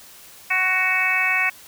harmonic tone with a mistuned harmonic, 372.4 Hz, F#4, 11 cents sharp, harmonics 2 / 3 / 4 / 5 / 6 / 7, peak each -30 / -29 / -28 / -24 / -21 / -23 dBFS, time 0.5-1.5 s, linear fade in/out 10 ms, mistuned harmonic 3, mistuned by -17 cents, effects white hiss -45 dBFS RMS until 1.67 s

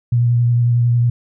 sine tone with vibrato, 119.8 Hz, A#2, 48 cents sharp, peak -11 dBFS, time 0.12-1.1 s, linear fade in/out 5 ms, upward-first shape triangle, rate 11 Hz, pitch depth 22 cents each way, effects none

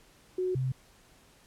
sine tone pair in turn, 368.1 / 130.14 Hz, F#4 / C3, -9 / -9 cents, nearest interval octave + tritone, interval 1800 cents, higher first, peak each -27 dBFS, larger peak neither, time 0.38-0.55 / 0.55-0.72 s, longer neither, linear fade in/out 5 ms, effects pink hiss -60 dBFS RMS until 1.46 s + low-pass 12000 Hz 12 dB/octave

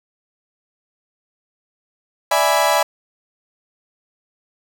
35% pulse chord, E dominant seventh, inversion third, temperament equal, 587.3 / 659.3 / 830.6 / 987.8 Hz, D5 / E5 / G#5 / B5, 0 / 0 / 0 / 0 cents, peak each -18 dBFS, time 2.31-2.83 s, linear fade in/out 5 ms, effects none

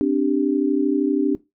sine chord, C suspended second, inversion none, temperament just, 261.6 / 294.3 / 392.4 Hz, C4 / D4 / G4, 0 / +4 / +2 cents, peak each -22 / -18 / -24 dBFS, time 0.01-1.35 s, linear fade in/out 0 ms, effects noise-tail reverb RT60 0.2 s tail -18 dB re dry

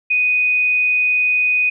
sine tone, 2489 Hz, D#7, in tune, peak -13 dBFS, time 0.1-1.7 s, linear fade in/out 10 ms, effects none

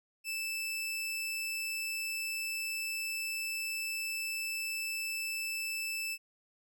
sawtooth tone, 2637 Hz, E7, in tune, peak -31 dBFS, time 0.24-6.18 s, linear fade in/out 50 ms, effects none

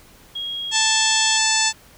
sine tone, 3283 Hz, G#7, 21 cents flat, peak -25 dBFS, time 0.35-1.38 s, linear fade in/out 10 ms
harmonic tone, 880 Hz, A5, in tune, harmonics 1 / 2 / 3 / 4 / 5 / 6 / 7 / 8 / 9, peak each -25 / -25 / -25 / -25 / -25 / -25 / -25 / -25 / -25 dBFS, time 0.71-1.73 s, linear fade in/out 50 ms
effects pink hiss -49 dBFS RMS until 1.97 s

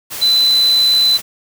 sine tone in noise, 4016 Hz, B7, 28 cents sharp, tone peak -9 dBFS, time 0.21-1.18 s, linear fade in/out 20 ms, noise white, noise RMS -26 dBFS, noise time 0.1-1.22 s, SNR +14 dB, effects none

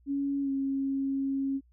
sine tone with pitch glide, 279.4 to 272.2 Hz, C#4 to C#4, +14 to -31 cents, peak -27 dBFS, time 0.06-1.61 s, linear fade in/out 50 ms, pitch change -45 cents, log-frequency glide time 0.42-0.5 s, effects added 60 Hz sine -59 dBFS peak until 1.72 s

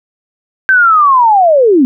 sine linear sweep, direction down, 1568 to 241.7 Hz, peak -4 dBFS, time 0.69-1.85 s, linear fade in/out 0 ms, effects none

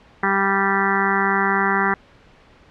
harmonic tone, 196 Hz, G3, in tune, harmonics 1 / 2 / 4 / 5 / 6 / 7 / 8 / 9 / 10, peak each -25 / -25 / -25 / -25 / -25 / -25 / -25 / -25 / -25 dBFS, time 0.23-1.94 s, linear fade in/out 2 ms, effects pink hiss -50 dBFS RMS until 2.7 s + low-pass 3000 Hz 12 dB/octave

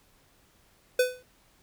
square tone with exponential decay, 502 Hz, B4, 28 cents sharp, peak -18 dBFS, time 0.99-1.23 s, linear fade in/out 5 ms, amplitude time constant 51 ms, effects pink hiss -63 dBFS RMS until 1.62 s

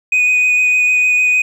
sine tone with vibrato, 2489 Hz, D#7, in tune, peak -7 dBFS, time 0.12-1.42 s, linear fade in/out 5 ms, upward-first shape sine, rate 6.6 Hz, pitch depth 12 cents each way, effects tanh soft clip ceiling -9 dBFS + 8-bit

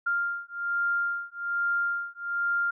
sine beating tone pair, 1396.9 / 1398.1 Hz, F6 / F6, 0 / +1 cents, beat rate 1.2 Hz, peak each -29 / -29 dBFS, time 0.06-2.71 s, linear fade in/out 10 ms, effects none

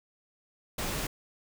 pink noise, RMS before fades -33 dBFS, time 0.78-1.07 s, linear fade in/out 5 ms, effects none

